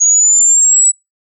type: linear sweep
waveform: sine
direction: up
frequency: 6645 to 7890 Hz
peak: -6 dBFS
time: 0-0.92 s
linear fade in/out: 20 ms
effects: noise-tail reverb RT60 0.2 s tail -25 dB re dry